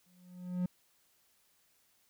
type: tone with exponential growth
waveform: triangle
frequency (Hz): 180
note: F#3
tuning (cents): -47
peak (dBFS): -26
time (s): 0.06-0.66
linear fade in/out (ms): 5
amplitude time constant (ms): 130
effects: white hiss -71 dBFS RMS until 2.09 s